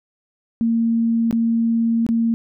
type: tone with dropouts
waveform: sine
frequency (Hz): 229.5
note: A#3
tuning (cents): -27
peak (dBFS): -15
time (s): 0.61-2.34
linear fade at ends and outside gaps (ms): 0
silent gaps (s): 1.31-1.327 / 2.065-2.089
effects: none